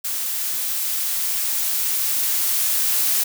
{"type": "noise with level ramp", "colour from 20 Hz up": "blue", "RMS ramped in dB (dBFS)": [-25, -19], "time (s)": [0.04, 3.24], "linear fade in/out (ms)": 10, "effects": []}